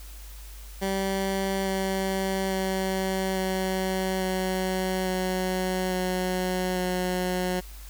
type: tone with pitch steps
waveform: 15% pulse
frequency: 193.5 / 191.83 / 190.18 / 188.54 / 186.91 / 185.3 / 183.7 / 182.11 Hz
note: G3 / G3 / F#3 / F#3 / F#3 / F#3 / F#3 / F#3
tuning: -22 / -37 / +48 / +33 / +18 / +3 / -12 / -27 cents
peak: -19 dBFS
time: 0.81-7.61 s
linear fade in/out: 20 ms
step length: 850 ms
effects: added 50 Hz sine -40 dBFS peak until 7.89 s + white hiss -49 dBFS RMS until 7.89 s